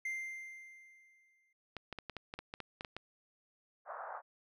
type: tone with exponential decay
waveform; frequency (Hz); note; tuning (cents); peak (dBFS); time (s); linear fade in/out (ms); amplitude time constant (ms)
triangle; 2093; C7; 0; -33; 0.05-1.53; 5; 320
type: clicks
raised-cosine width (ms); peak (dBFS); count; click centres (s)
0.3; -26; 12; 1.767 / 1.927 / 1.987 / 2.097 / 2.167 / 2.339 / 2.39 / 2.539 / 2.603 / 2.809 / 2.848 / 2.966
type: band-pass noise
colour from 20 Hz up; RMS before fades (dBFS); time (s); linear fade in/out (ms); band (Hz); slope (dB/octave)
pink; -45; 3.85-4.22; 50; 580 to 1500; 48
effects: none